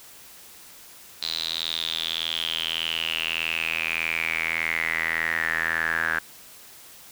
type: tone with band-pass filter sweep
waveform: sawtooth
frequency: 81.7 Hz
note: E2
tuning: 15 cents flat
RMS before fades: -27 dBFS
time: 1.22-6.19 s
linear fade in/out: 5 ms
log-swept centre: 4100 to 1600 Hz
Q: 9.7
effects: white hiss -47 dBFS RMS until 7.11 s